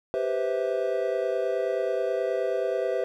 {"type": "chord", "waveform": "triangle", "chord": "C major seventh", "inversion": "second", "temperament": "equal with one note detuned", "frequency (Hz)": [392, 493.9, 523.3, 652.8], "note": ["G4", "B4", "C5", "E5"], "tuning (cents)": [0, 0, 0, -17], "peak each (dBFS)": -28, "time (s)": [0.14, 3.04], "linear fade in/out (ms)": 0, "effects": []}